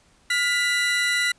30% pulse tone pair together, 1419 / 1982.3 Hz, F6 / B6, +27 / +6 cents, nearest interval tritone, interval 579 cents, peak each -24 / -18 dBFS, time 0.3-1.32 s, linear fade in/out 5 ms, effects pink hiss -59 dBFS RMS until 1.38 s + resampled to 22050 Hz

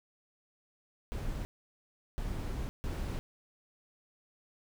brown noise bursts at uneven times, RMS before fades -36 dBFS, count 3, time 1.12-1.45 / 2.18-2.69 / 2.84-3.19 s, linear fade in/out 0 ms, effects none

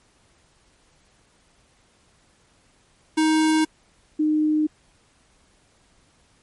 square / sine tone pair in turn, 313.8 / 306.5 Hz, D#4 / D#4, +15 / -26 cents, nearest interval unison, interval 41 cents, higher first, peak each -17 dBFS, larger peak neither, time 3.17-3.65 / 4.19-4.67 s, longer neither, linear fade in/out 10 ms, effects pink hiss -60 dBFS RMS until 6.42 s + MP3 48 kbps

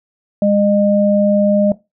sine tone pair together, 204.5 / 610 Hz, G#3 / D#5, -26 / -34 cents, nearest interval octave + perfect fifth, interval 1892 cents, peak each -13 / -13 dBFS, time 0.42-1.72 s, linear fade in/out 2 ms, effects noise-tail reverb RT60 0.2 s tail -17 dB re dry

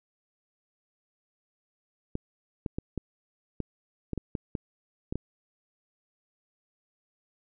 clicks, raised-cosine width 3 ms, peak -18 dBFS, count 11, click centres 2.154 / 2.662 / 2.785 / 2.977 / 3.603 / 4.133 / 4.177 / 4.352 / 4.552 / 5.125 / 5.156 s, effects none

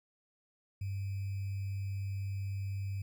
sine tone with sample-and-hold, 98 Hz, G2, in tune, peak -34 dBFS, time 0.81-3.02 s, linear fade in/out 5 ms, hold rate 2450 Hz, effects none

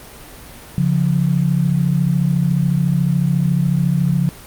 sine tone pair together, 140.6 / 174.61 Hz, C#3 / F3, +25 / 0 cents, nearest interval major third, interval 375 cents, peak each -16 dBFS, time 0.78-4.29 s, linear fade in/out 0 ms, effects pink hiss -38 dBFS RMS until 4.46 s + Opus 32 kbps

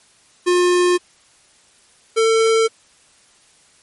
square tone pair in turn, 356.5 / 448.4 Hz, F4 / A4, +36 / +33 cents, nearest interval major third, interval 397 cents, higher second, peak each -13 dBFS, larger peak neither, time 0.46-0.98 / 2.16-2.68 s, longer neither, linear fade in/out 20 ms, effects white hiss -53 dBFS RMS until 3.82 s + MP3 48 kbps

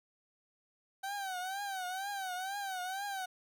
30% pulse tone with vibrato, 766 Hz, G5, 40 cents flat, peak -34 dBFS, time 1.03-3.26 s, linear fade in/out 10 ms, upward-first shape triangle, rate 2.1 Hz, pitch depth 120 cents each way, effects none

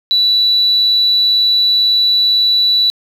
sine tone, 3951 Hz, B7, in tune, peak -8 dBFS, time 0.11-2.9 s, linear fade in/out 0 ms, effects tanh soft clip ceiling -4 dBFS + 7-bit

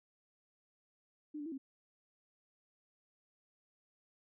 sine tone with pitch steps, 301.3 / 291 / 327.9 / 269.6 Hz, D4 / D4 / E4 / C#4, +44 / -16 / -9 / -48 cents, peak -40 dBFS, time 1.34-1.58 s, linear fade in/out 10 ms, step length 60 ms, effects none

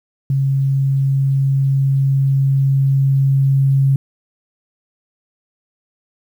sine tone with level ramp, 136.3 Hz, C#3, 29 cents flat, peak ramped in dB -13 to -10 dBFS, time 0.3-3.96 s, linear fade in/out 2 ms, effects 8-bit

